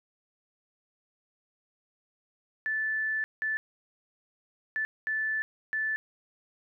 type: tone bursts at uneven times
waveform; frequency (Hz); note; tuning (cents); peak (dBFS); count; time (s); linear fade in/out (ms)
sine; 1751; A6; -9; -27; 5; 2.66-3.24 / 3.42-3.57 / 4.76-4.85 / 5.07-5.42 / 5.73-5.96; 0
effects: none